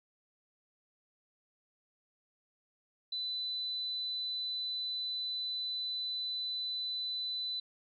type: tone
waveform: sine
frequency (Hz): 4000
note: B7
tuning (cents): +21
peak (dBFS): -34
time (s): 3.12-7.6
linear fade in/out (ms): 5
effects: none